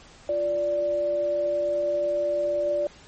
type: tone pair together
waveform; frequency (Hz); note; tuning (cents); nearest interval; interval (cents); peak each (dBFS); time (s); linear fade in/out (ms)
sine; 347.8 / 585; F4 / D5; -7 / -7; major sixth; 900; -33 / -22; 0.29-2.87; 2
effects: pink hiss -50 dBFS RMS until 3.07 s + MP3 32 kbps